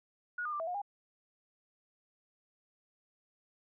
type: tone with pitch steps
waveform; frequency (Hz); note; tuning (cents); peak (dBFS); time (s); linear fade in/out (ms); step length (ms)
sine; 1450 / 1215 / 1182 / 654 / 717 / 809; F#6 / D#6 / D6 / E5 / F5 / G#5; -35 / -42 / +11 / -14 / +45 / -46; -34; 0.38-0.818; 5; 73
effects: none